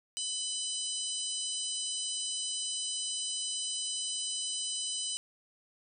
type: harmonic tone with a mistuned harmonic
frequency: 999 Hz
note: B5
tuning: 20 cents sharp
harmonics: 3 / 4 / 5 / 6 / 7 / 8 / 9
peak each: -38 / -42 / -43 / -42 / -47 / -37 / -47 dBFS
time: 0.17-5.17 s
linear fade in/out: 0 ms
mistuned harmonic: 8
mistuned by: +27 cents
effects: none